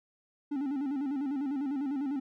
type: tone with vibrato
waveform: triangle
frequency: 277.2 Hz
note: C#4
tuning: in tune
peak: -28 dBFS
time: 0.51-2.2 s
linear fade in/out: 10 ms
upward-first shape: square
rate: 10 Hz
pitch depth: 86 cents each way
effects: none